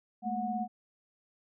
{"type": "tone cluster", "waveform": "sine", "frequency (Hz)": [212.4, 230, 732], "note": ["G#3", "A#3", "F#5"], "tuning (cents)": [39, -23, -19], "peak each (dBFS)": [-36, -38, -33], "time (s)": [0.22, 0.68], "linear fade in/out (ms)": 50, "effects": []}